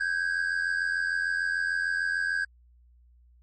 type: tone pair together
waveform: triangle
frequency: 1551.3 / 1638 Hz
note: G6 / G#6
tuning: -19 / -24 cents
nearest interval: minor second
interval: 95 cents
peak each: -27 / -26 dBFS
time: 0-2.45 s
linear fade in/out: 10 ms
effects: added 60 Hz sine -55 dBFS peak until 3.42 s + MP3 32 kbps